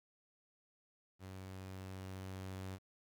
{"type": "tone with level ramp", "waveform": "sawtooth", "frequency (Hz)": 94.6, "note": "F#2", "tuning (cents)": 39, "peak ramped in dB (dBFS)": [-44, -39], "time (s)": [1.19, 2.79], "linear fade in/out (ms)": 50, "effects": ["12-bit"]}